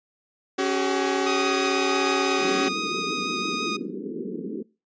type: chord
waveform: sawtooth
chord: C# suspended fourth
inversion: none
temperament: equal with one note detuned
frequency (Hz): 277.2 / 379.1 / 415.3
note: C#4 / F#4 / G#4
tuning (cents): 0 / +42 / 0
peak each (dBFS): -23 / -20 / -26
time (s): 0.58-2.69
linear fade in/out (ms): 10
type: tone with vibrato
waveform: 15% pulse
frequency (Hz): 1244.5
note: D#6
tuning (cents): 0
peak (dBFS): -20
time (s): 1.26-3.77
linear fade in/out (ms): 10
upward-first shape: sine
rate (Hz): 6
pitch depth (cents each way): 11
type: band-pass noise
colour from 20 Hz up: white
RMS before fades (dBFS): -32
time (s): 2.38-4.63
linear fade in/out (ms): 10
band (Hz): 170 to 450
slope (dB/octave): 96
effects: noise-tail reverb RT60 0.3 s tail -22 dB re dry + resampled to 16000 Hz